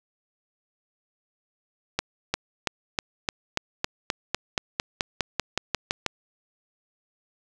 accelerating click train, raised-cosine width 0.2 ms, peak -6 dBFS, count 18, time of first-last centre 1.99-6.063 s, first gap 350 ms, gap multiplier 0.95, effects none

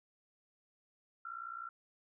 sine tone with amplitude modulation, 1363 Hz, F6, 43 cents flat, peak -38 dBFS, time 1.25-1.69 s, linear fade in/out 5 ms, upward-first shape sine, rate 59.8 Hz, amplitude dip 85%, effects none

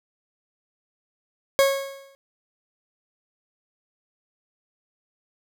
40% pulse tone with exponential decay, 548 Hz, C#5, 20 cents flat, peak -12 dBFS, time 1.59-2.15 s, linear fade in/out 0 ms, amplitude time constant 120 ms, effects none

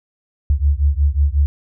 sine beating tone pair, 69.3 / 74.8 Hz, C#2 / D2, 0 / +32 cents, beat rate 5.5 Hz, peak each -15 / -16 dBFS, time 0.5-1.46 s, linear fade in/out 0 ms, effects none

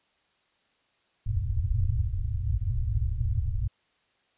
white low-pass noise, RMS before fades -27 dBFS, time 1.26-3.68 s, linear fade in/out 10 ms, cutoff 120 Hz, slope 96 dB/octave, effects white hiss -69 dBFS RMS until 4.37 s + resampled to 8000 Hz

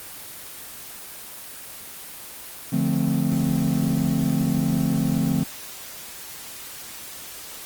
triangle chord, D minor seventh, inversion none, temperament equal, 146.83 / 174.61 / 220 / 261.6 Hz, D3 / F3 / A3 / C4, 0 / 0 / 0 / 0 cents, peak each -23 dBFS, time 2.72-5.44 s, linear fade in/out 10 ms, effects white hiss -38 dBFS RMS until 7.65 s + Opus 24 kbps

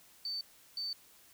sine tone bursts at uneven times, 4549 Hz, C#8, 44 cents sharp, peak -35 dBFS, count 2, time 0.25-0.41 / 0.77-0.93 s, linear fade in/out 2 ms, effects white hiss -61 dBFS RMS until 1.33 s

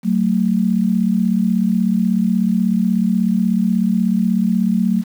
sine tone pair together, 187.61 / 224 Hz, F#3 / A3, +24 / +31 cents, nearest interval minor third, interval 307 cents, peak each -16 dBFS, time 0.03-5.04 s, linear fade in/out 50 ms, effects 7-bit

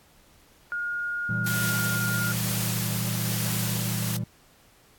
sine tone with pitch glide, 1427 to 1415.5 Hz, F6 to F6, +37 to +23 cents, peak -27 dBFS, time 0.72-2.32 s, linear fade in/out 0 ms, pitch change -14 cents, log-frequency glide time 1.54-1.7 s
triangle chord, E diminished, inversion second, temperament equal, 116.54 / 164.81 / 196 Hz, Bb2 / E3 / G3, 0 / 0 / 0 cents, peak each -27 / -31 / -31 dBFS, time 1.29-4.24 s, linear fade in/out 5 ms
white noise with tremolo, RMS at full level -30 dBFS, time 1.46-4.17 s, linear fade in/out 5 ms, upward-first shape sine, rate 1.1 Hz, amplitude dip 25%
effects pink hiss -58 dBFS RMS until 4.98 s + AAC 64 kbps

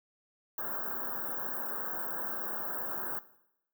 white band-stop noise, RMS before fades -36 dBFS, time 0.58-3.19 s, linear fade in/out 2 ms, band 1700 to 15000 Hz, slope 96 dB/octave, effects noise-tail reverb RT60 0.8 s tail -17 dB re dry + high-pass 200 Hz 12 dB/octave

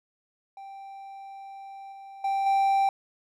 triangle tone with level steps, 784 Hz, G5, in tune, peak -38 / -40 / -22 / -18 dBFS, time 0.57-2.89 s, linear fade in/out 2 ms, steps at 1.92 / 2.24 / 2.46 s, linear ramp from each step 5 ms, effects none

